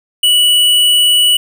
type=tone with hard clipping; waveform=sine; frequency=2946 Hz; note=F#7; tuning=8 cents flat; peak=-8 dBFS; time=0.23-1.37 s; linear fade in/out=5 ms; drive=16 dB; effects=none